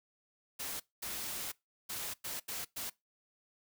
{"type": "noise bursts at uneven times", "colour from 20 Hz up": "white", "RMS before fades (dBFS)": -40, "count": 6, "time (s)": [[0.59, 0.8], [1.02, 1.52], [1.89, 2.14], [2.24, 2.4], [2.48, 2.65], [2.76, 2.9]], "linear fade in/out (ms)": 10, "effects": ["noise-tail reverb RT60 0.2 s tail -22 dB re dry"]}